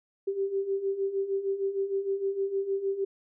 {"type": "beating tone pair", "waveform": "sine", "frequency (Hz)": [387.4, 393.9], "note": ["G4", "G4"], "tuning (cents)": [-20, 8], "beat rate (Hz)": 6.5, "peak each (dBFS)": [-33, -28], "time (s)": [0.27, 3.05], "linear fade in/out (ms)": 10, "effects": []}